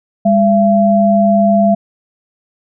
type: tone pair together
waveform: sine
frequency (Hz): 202.6 / 677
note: G#3 / E5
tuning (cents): -43 / +46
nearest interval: octave + major sixth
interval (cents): 2089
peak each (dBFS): -10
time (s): 0.25-1.75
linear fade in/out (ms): 10
effects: none